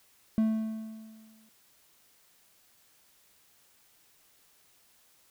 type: tone with exponential decay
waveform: triangle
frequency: 220 Hz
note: A3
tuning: in tune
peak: -19 dBFS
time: 0.38-1.49 s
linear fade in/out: 0 ms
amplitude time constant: 240 ms
effects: white hiss -64 dBFS RMS until 5.3 s